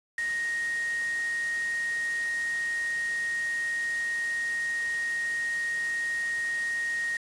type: tone in noise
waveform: sine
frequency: 1868 Hz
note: A#6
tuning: 3 cents sharp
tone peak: -27 dBFS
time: 0.18-7.17 s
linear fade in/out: 2 ms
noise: white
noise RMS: -42 dBFS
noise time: 0.18-7.17 s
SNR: +12 dB
effects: resampled to 22050 Hz